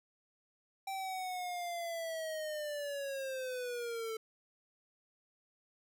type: linear sweep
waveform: square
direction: down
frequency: 780 to 440 Hz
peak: -38 dBFS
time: 0.87-4.17 s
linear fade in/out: 5 ms
effects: none